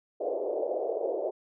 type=band-pass noise; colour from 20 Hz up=white; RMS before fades=-31 dBFS; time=0.2-1.31 s; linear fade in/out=10 ms; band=380 to 640 Hz; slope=48 dB/octave; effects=none